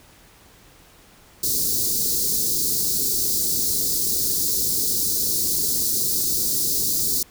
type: band-stop noise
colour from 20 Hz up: white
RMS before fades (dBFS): -22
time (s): 1.43-7.23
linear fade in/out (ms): 5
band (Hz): 460 to 4200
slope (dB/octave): 48
effects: pink hiss -51 dBFS RMS until 7.3 s